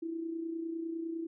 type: tone with amplitude modulation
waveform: sine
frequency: 329.6 Hz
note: E4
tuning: in tune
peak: -32 dBFS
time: 0.02-1.27 s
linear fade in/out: 10 ms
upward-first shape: sine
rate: 29.9 Hz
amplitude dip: 55%
effects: none